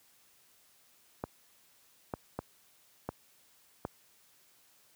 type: clicks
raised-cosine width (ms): 1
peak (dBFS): -20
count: 5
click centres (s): 1.239 / 2.138 / 2.39 / 3.09 / 3.851
effects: white hiss -65 dBFS RMS until 4.95 s + high-pass 60 Hz 12 dB/octave